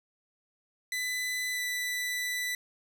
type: tone with pitch glide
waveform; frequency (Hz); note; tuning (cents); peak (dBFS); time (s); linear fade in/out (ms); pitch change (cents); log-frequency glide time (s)
sawtooth; 2000 to 1981.6; B6 to B6; +21 to +5; -27; 0.92-2.55; 2; -16; 1.52-1.6
effects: none